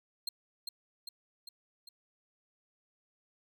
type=tone with echo; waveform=40% pulse; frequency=4186 Hz; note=C8; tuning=in tune; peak=-31 dBFS; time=0.27-0.29 s; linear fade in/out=5 ms; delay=400 ms; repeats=4; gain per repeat=-4 dB; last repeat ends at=1.89 s; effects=none